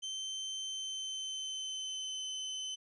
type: tone with pitch glide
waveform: 30% pulse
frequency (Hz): 3100 to 3049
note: G7 to G7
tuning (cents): -20 to -49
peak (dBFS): -35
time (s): 0.02-2.76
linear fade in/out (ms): 20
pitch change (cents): -29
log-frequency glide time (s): 0.6-2.29
effects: resampled to 24000 Hz